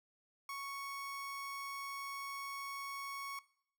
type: tone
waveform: 30% pulse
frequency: 1108.7 Hz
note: C#6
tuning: in tune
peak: -39 dBFS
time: 0.49-3.39 s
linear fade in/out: 2 ms
effects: noise-tail reverb RT60 0.6 s tail -19 dB re dry